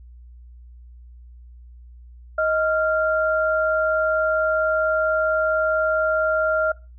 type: tone pair together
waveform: sine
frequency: 629 / 1387.8 Hz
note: D#5 / F6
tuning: +19 / -11 cents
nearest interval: octave + major second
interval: 1370 cents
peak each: -20 / -21 dBFS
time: 2.38-6.72 s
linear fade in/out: 5 ms
effects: noise-tail reverb RT60 0.3 s tail -23 dB re dry + added 60 Hz sine -41 dBFS peak until 6.98 s